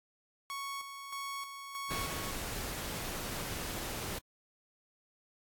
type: tone with tremolo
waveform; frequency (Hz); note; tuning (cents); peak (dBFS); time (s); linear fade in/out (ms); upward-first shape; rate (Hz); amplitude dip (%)
sawtooth; 1108.7; C#6; 0; -34; 0.5-2.31; 0; square; 1.6; 50
type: noise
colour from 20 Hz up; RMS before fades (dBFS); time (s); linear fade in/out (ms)
pink; -39; 1.9-4.19; 10
effects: AAC 64 kbps